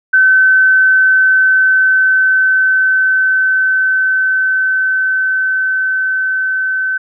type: tone with level ramp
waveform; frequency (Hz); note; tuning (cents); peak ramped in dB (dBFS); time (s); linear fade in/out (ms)
sine; 1528; G6; -45; -5 to -13; 0.13-6.98; 10
effects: none